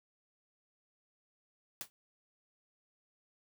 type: noise with exponential decay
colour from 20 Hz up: white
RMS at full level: -37 dBFS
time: 1.81-1.9 s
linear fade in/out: 0 ms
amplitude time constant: 18 ms
effects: none